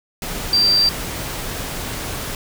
sine tone in noise, 4699 Hz, D8, in tune, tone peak -12 dBFS, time 0.53-0.89 s, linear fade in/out 2 ms, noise pink, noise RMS -27 dBFS, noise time 0.22-2.35 s, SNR +12 dB, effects none

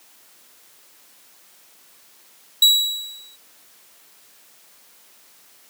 40% pulse tone with exponential decay, 3894 Hz, B7, 25 cents flat, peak -7 dBFS, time 2.62-3.36 s, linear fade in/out 5 ms, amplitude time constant 160 ms, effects white hiss -52 dBFS RMS until 5.69 s + high-pass 200 Hz 12 dB/octave

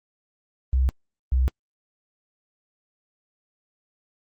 sine tone pair in turn, 64.7 / 63.99 Hz, C2 / C2, -19 / -38 cents, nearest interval unison, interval 19 cents, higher first, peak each -17 dBFS, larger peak neither, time 0.73-0.89 / 1.32-1.48 s, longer neither, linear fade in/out 0 ms, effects Opus 24 kbps

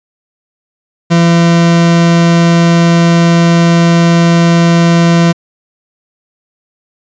40% pulse tone, 169.3 Hz, E3, 46 cents sharp, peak -4 dBFS, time 1.1-5.33 s, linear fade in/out 20 ms, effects resampled to 16000 Hz

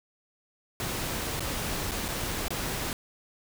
pink noise with dropouts, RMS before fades -32 dBFS, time 0.8-2.93 s, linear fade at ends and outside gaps 1 ms, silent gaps 1.396-1.405 / 1.912-1.917 / 2.082-2.086 / 2.482-2.505 s, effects none

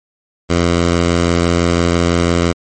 10% pulse tone, 86 Hz, F2, 26 cents flat, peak -3 dBFS, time 0.49-2.53 s, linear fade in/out 20 ms, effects MP3 32 kbps

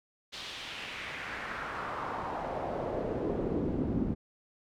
brown noise with band-pass filter sweep, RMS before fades -35 dBFS, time 0.32-4.15 s, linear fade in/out 20 ms, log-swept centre 4000 to 220 Hz, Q 2, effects none

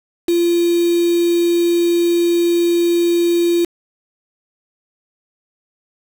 sine tone with quantisation, 343.6 Hz, F4, 28 cents flat, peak -12 dBFS, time 0.28-3.65 s, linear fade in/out 5 ms, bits 4, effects none

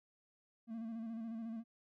triangle tone with vibrato, 226.5 Hz, A#3, 50 cents flat, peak -39 dBFS, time 0.67-1.64 s, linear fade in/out 50 ms, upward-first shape square, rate 14 Hz, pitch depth 37 cents each way, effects none

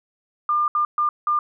sine tone bursts at uneven times, 1200 Hz, D6, 37 cents sharp, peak -17 dBFS, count 4, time 0.49-0.68 / 0.75-0.85 / 0.98-1.09 / 1.27-1.39 s, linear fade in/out 2 ms, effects none

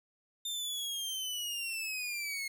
sawtooth linear sweep, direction down, 3614 to 2151 Hz, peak -32 dBFS, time 0.45-2.48 s, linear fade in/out 5 ms, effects none

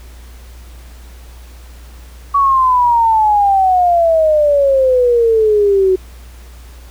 sine exponential sweep, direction down, 1135 to 370 Hz, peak -8 dBFS, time 2.34-5.96 s, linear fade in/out 10 ms, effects added 60 Hz sine -33 dBFS peak until 6.9 s + pink hiss -44 dBFS RMS until 6.9 s

